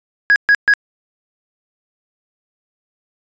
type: tone bursts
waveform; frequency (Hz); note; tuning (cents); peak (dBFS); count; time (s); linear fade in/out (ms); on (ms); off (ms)
triangle; 1658; G#6; -3; -5; 3; 0.3-0.737; 0; 59; 130
effects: tanh soft clip ceiling -1 dBFS + resampled to 16000 Hz